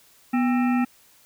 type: harmonic tone with a mistuned harmonic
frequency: 265.5 Hz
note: C4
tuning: 25 cents sharp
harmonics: 1 / 3 / 5 / 7 / 9 / 10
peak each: -19 / -29 / -33 / -36 / -38 / -39 dBFS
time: 0.33-0.85 s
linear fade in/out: 10 ms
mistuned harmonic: 1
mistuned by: -130 cents
effects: white hiss -56 dBFS RMS until 1.25 s